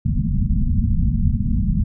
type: low-pass noise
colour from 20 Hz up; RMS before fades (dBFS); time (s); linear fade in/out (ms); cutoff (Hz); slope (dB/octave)
pink; -18; 0.05-1.84; 5; 240; 96
effects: none